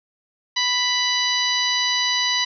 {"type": "harmonic tone with a mistuned harmonic", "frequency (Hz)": 990, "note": "B5", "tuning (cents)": 4, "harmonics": [1, 2, 3, 4, 5, 6], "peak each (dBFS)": [-28, -25, -25, -23, -26, -30], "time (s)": [0.56, 2.45], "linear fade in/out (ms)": 10, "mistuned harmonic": 5, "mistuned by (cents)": -36, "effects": []}